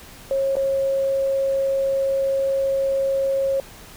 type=tone with dropouts; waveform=sine; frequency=543 Hz; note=C#5; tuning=36 cents flat; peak=-18 dBFS; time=0.31-3.6 s; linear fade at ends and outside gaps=1 ms; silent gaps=0.555-0.567 s; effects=pink hiss -43 dBFS RMS until 3.96 s